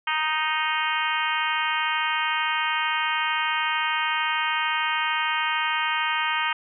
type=harmonic tone; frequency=311.1 Hz; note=D#4; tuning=in tune; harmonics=3 / 4 / 5 / 6 / 7 / 8 / 9 / 10; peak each=-28 / -29 / -30 / -31 / -31 / -32 / -33 / -33 dBFS; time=0.07-6.53 s; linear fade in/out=5 ms; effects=none